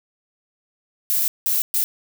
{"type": "noise bursts at uneven times", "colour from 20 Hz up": "violet", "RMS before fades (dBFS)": -20, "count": 3, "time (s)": [[1.1, 1.28], [1.46, 1.62], [1.74, 1.84]], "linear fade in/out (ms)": 0, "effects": []}